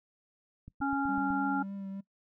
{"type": "click train", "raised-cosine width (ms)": 5, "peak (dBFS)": -34, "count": 6, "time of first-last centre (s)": [0.68, 1.305], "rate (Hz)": 8}
{"type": "harmonic tone", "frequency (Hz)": 277.2, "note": "C#4", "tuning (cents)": 0, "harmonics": [1, 3, 5], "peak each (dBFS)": [-30, -33, -34], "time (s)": [0.81, 1.63], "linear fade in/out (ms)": 10}
{"type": "tone with vibrato", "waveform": "triangle", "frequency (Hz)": 196, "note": "G3", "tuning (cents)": 0, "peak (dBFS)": -35, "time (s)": [1.08, 2.01], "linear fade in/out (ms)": 10, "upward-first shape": "triangle", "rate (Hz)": 3.4, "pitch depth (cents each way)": 26}
{"effects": ["noise-tail reverb RT60 0.1 s tail -20 dB re dry"]}